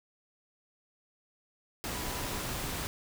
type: tone in noise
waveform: sine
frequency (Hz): 990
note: B5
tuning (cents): +4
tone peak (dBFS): -47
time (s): 1.94-2.4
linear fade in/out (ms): 0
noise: pink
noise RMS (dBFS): -36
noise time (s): 1.84-2.87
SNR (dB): -14
effects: none